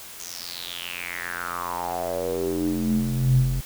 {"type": "tone with band-pass filter sweep", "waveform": "square", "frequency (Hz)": 43.65, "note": "F1", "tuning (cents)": 0, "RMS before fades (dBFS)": -26, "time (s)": [0.19, 3.61], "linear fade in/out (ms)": 10, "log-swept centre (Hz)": [6700, 93], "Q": 6.1, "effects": ["white hiss -41 dBFS RMS until 3.65 s"]}